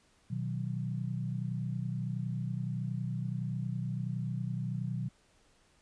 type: chord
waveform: sine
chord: B major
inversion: none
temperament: equal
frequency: 123.47 / 155.56 / 185 Hz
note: B2 / D#3 / F#3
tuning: 0 / 0 / 0 cents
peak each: -35 / -38 / -38 dBFS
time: 0.3-5.09 s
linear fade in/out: 10 ms
effects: pink hiss -67 dBFS RMS until 5.81 s + resampled to 22050 Hz